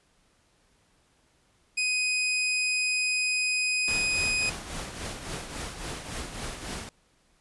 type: tone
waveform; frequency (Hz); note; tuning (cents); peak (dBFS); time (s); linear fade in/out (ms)
sawtooth; 2500; D#7; +8; -21; 1.77-4.5; 10
type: noise with tremolo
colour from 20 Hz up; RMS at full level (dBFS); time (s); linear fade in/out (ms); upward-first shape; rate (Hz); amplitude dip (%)
pink; -34; 3.88-6.89; 0; triangle; 3.6; 60
effects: pink hiss -66 dBFS RMS until 7.4 s + resampled to 24000 Hz